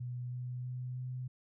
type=tone with pitch steps; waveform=sine; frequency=123.47 / 124.62 / 125.77 / 126.94 Hz; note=B2 / B2 / B2 / B2; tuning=0 / +16 / +32 / +48 cents; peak=-37 dBFS; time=0-1.28 s; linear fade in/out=10 ms; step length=320 ms; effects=none